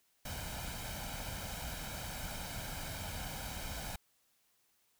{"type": "noise with comb filter", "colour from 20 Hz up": "pink", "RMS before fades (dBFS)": -42, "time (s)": [0.25, 3.96], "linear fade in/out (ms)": 5, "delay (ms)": 1.3, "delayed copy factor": 0.65, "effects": ["white hiss -74 dBFS RMS until 4.99 s"]}